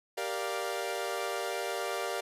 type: chord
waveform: sawtooth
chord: G minor seventh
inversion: none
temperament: equal with one note detuned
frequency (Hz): 392 / 468.6 / 587.3 / 698.5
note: G4 / Bb4 / D5 / F5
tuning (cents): 0 / +9 / 0 / 0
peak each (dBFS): -34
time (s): 0.17-2.21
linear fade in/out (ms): 10
effects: resampled to 32000 Hz